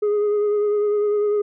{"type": "tone with vibrato", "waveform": "sine", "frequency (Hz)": 415.6, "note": "G#4", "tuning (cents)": 1, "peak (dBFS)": -14, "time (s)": [0.02, 1.42], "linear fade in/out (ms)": 10, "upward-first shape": "triangle", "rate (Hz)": 10, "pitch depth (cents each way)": 28, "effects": ["tanh soft clip ceiling -16 dBFS"]}